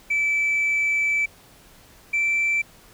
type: tone pair in turn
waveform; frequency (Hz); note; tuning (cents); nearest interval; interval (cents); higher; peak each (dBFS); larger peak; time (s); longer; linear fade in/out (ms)
sine; 2314 / 2335; D7 / D7; -26 / -11; unison; 15; second; -17; neither; 0.1-1.26 / 2.13-2.62; first; 10
effects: tanh soft clip ceiling -17 dBFS + pink hiss -51 dBFS RMS until 2.93 s